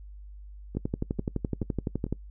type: two click trains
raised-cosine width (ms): 3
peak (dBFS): -15 / -24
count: 17 / 4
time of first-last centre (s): 0.77-2.126 / 0.75-2.066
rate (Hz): 11.8 / 2.28
effects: noise-tail reverb RT60 0.1 s tail -23 dB re dry + added 50 Hz sine -42 dBFS peak until 2.3 s